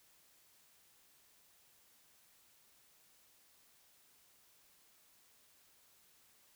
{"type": "silence", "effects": ["white hiss -68 dBFS RMS until 6.55 s"]}